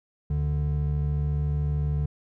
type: tone pair together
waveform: triangle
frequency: 73.22 / 146.83 Hz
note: D2 / D3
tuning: -5 / 0 cents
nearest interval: octave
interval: 1205 cents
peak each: -24 dBFS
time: 0.3-2.06 s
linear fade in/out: 5 ms
effects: none